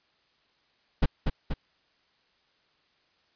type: noise with echo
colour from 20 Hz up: brown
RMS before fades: -19 dBFS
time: 1.02-1.06 s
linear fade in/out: 10 ms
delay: 240 ms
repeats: 2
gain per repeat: -4 dB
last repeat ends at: 1.54 s
effects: white hiss -68 dBFS RMS until 3.35 s + resampled to 11025 Hz